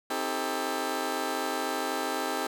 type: chord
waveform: 15% pulse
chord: A half-diminished seventh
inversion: first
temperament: just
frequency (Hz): 264 / 316.8 / 396 / 440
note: C4 / Eb4 / G4 / A4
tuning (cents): +16 / +31 / +18 / 0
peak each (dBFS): -29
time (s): 0.1-2.47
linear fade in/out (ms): 5
effects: none